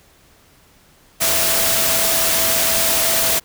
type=tone in noise; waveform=sine; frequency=659.3 Hz; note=E5; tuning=in tune; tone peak=-26 dBFS; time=1.2-3.4 s; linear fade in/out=20 ms; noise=white; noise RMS=-17 dBFS; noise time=1.2-3.4 s; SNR=-12 dB; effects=pink hiss -52 dBFS RMS until 3.44 s